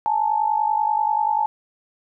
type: tone pair together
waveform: sine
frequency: 846 / 896.3 Hz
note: G#5 / A5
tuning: +32 / +32 cents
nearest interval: minor second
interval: 100 cents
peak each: -20 / -21 dBFS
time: 0.06-1.46 s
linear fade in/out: 0 ms
effects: none